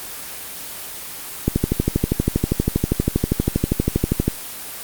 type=click train; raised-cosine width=3 ms; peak=-3 dBFS; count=36; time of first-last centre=1.48-4.28 s; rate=12.5 Hz; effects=white hiss -32 dBFS RMS until 4.83 s + Opus 24 kbps